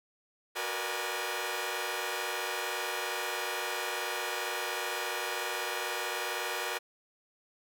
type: tone cluster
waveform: 10% pulse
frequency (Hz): 369.6 / 465.3 / 485.4 / 601 / 827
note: F#4 / A#4 / B4 / D5 / G#5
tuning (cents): -2 / -3 / -30 / +40 / -8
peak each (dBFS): -31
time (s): 0.55-6.79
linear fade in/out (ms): 20
effects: none